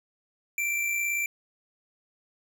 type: tone with amplitude modulation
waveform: square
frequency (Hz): 2349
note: D7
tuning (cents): 0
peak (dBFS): -25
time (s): 0.58-1.26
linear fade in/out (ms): 2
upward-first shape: sine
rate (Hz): 58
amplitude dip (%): 35
effects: none